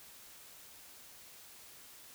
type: silence
effects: white hiss -55 dBFS RMS until 2.14 s